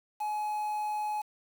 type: tone with quantisation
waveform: triangle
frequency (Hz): 845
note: G#5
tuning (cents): +30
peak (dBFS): -28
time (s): 0.2-1.22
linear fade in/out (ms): 10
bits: 8
effects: none